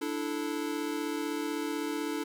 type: chord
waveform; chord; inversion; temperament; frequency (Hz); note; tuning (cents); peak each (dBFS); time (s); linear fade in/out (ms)
square; D suspended second; none; equal with one note detuned; 293.7 / 329.6 / 437.5; D4 / E4 / A4; 0 / 0 / -10; -35 / -37 / -38; 0.01-2.24; 10
effects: none